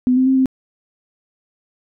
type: tone with pitch steps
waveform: sine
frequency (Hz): 251.6 / 258.9 / 264.5 / 261.9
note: B3 / C4 / C4 / C4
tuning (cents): +32 / -18 / +19 / +2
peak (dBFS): -11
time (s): 0.07-0.458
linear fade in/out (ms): 0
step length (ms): 97
effects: none